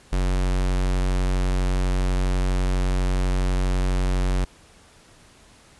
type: tone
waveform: square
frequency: 46.08 Hz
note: F#1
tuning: 6 cents flat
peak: -20 dBFS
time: 0.12-4.45 s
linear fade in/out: 10 ms
effects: pink hiss -52 dBFS RMS until 5.79 s + resampled to 24000 Hz